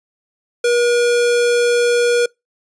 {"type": "tone", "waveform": "square", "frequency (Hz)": 480, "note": "B4", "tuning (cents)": -49, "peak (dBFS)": -13, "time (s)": [0.64, 2.26], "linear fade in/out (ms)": 5, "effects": ["noise-tail reverb RT60 0.2 s tail -26 dB re dry", "resampled to 22050 Hz"]}